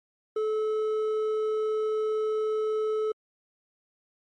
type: tone with hard clipping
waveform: sine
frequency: 432.7 Hz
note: A4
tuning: 29 cents flat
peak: -26 dBFS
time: 0.36-3.12 s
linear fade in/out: 5 ms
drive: 5 dB
effects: MP3 48 kbps